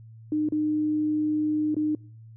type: tone with dropouts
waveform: sine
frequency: 304.6 Hz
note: D#4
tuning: 37 cents flat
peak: -22 dBFS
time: 0.32-1.95 s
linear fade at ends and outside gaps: 2 ms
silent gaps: 0.488-0.522 / 1.745-1.766 s
effects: noise-tail reverb RT60 0.6 s tail -26 dB re dry + added 112 Hz sine -44 dBFS peak until 2.36 s